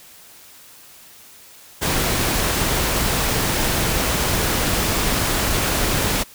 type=noise; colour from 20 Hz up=pink; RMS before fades=-20 dBFS; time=1.81-6.24 s; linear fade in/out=20 ms; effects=white hiss -45 dBFS RMS until 6.34 s